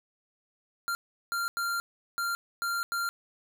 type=tone bursts at uneven times; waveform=square; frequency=1387 Hz; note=F6; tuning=12 cents flat; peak=-29 dBFS; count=6; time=0.88-0.95 / 1.32-1.48 / 1.57-1.8 / 2.18-2.35 / 2.62-2.83 / 2.92-3.09 s; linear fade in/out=0 ms; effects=none